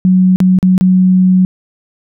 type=tone with dropouts; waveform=sine; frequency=185 Hz; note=F#3; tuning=in tune; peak=-5 dBFS; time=0.05-1.45 s; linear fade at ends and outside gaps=0 ms; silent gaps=0.36-0.403 / 0.588-0.628 / 0.779-0.81 s; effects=none